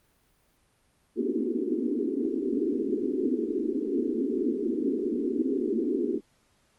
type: band-pass noise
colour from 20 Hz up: pink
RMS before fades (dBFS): -28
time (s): 1.15-6.21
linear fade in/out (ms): 50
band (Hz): 230 to 430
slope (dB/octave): 96
effects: pink hiss -67 dBFS RMS until 6.78 s + Opus 32 kbps